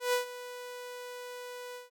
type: tone with ADSR envelope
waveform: sawtooth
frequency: 493.4 Hz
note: B4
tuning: 2 cents flat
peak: -21 dBFS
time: 0-1.9 s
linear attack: 130 ms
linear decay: 120 ms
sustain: -16 dB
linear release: 150 ms
effects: none